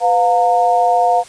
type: tone with amplitude modulation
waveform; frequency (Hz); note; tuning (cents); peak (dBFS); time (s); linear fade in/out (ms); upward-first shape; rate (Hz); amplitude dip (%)
sine; 709; F5; +26; -6; 0-1.24; 50; sine; 210; 90
effects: white hiss -40 dBFS RMS until 1.28 s + resampled to 22050 Hz